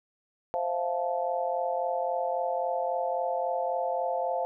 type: chord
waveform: sine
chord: F major seventh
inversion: second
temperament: just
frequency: 523.8 / 654.8 / 698.5 / 873.1 Hz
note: C5 / E5 / F5 / A5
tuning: +2 / -12 / 0 / -14 cents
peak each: -31 / -36 / -30 / -34 dBFS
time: 0.54-4.45 s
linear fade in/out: 0 ms
effects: none